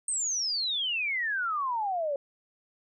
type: exponential sweep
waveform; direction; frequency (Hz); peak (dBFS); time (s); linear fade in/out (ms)
sine; down; 8630 to 546; -27; 0.08-2.16; 2
effects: none

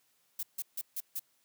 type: noise bursts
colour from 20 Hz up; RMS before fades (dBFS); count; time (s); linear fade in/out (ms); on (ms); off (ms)
violet; -36; 5; 0.39-1.195; 5; 41; 150
effects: white hiss -72 dBFS RMS until 1.44 s + high-pass 100 Hz 12 dB/octave

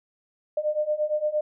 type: beating tone pair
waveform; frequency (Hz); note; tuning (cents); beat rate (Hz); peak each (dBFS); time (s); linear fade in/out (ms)
sine; 600 / 608.7; D5 / D#5; +37 / -38; 8.7; -27 / -25; 0.57-1.41; 5
effects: none

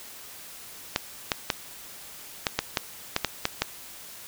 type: clicks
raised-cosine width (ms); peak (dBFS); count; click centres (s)
0.2; -5; 10; 0.961 / 1.318 / 1.502 / 2.468 / 2.59 / 2.772 / 3.164 / 3.247 / 3.454 / 3.62
effects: white hiss -44 dBFS RMS until 4.27 s

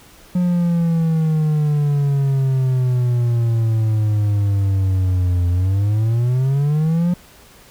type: exponential two-way sweep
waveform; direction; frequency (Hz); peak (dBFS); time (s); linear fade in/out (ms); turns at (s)
triangle; down then up; 180 to 87.31 to 179; -12; 0.35-7.14; 5; 5.49
effects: pink hiss -46 dBFS RMS until 7.7 s

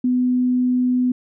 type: tone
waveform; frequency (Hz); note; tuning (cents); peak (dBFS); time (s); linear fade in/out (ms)
sine; 250.3; B3; +23; -15; 0.04-1.12; 5
effects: none

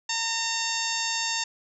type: harmonic tone with a mistuned harmonic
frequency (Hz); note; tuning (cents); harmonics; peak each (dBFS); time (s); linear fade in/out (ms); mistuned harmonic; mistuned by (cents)
913; A#5; -36; 1 / 2 / 3 / 4 / 5 / 6 / 7 / 8; -34 / -34 / -34 / -34 / -34 / -34 / -34 / -34; 0.09-1.44; 5; 6; -26
effects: none

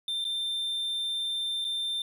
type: tone with dropouts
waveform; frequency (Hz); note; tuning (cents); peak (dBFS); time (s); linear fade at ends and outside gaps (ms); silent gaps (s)
triangle; 3581; A7; +30; -27; 0.08-2.02; 2; 0.243-0.25 / 1.645-1.649
effects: none

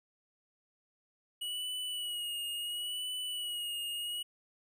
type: tone with vibrato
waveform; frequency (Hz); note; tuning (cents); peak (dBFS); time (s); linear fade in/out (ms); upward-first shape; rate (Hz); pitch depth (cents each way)
square; 2916; F#7; -26; -36; 1.41-4.23; 10; sine; 0.72; 41
effects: none

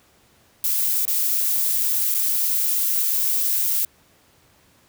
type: noise with dropouts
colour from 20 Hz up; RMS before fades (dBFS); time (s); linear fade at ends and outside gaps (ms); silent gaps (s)
violet; -21; 0.64-3.85; 2; 1.053-1.078 / 2.142-2.146
effects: pink hiss -57 dBFS RMS until 4.88 s + high-pass 60 Hz 12 dB/octave

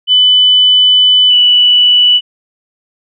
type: tone with pitch glide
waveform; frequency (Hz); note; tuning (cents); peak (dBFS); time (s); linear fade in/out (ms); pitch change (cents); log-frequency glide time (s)
sine; 3000 to 2962; F#7 to F#7; +23 to +1; -4; 0.07-2.21; 50; -22; 1.29-1.34
effects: none

